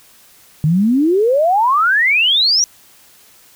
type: exponential sweep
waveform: sine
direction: up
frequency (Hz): 146.83 to 5940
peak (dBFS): -10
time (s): 0.64-2.64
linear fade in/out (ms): 0
effects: white hiss -47 dBFS RMS until 3.55 s